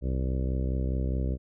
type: harmonic tone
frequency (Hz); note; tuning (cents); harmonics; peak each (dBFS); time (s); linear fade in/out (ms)
64.8; C2; -16; 1 / 2 / 3 / 4 / 5 / 6 / 7 / 8 / 9; -27 / -33 / -37 / -39 / -41 / -43 / -44 / -45 / -46; 0.01-1.38; 50
effects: none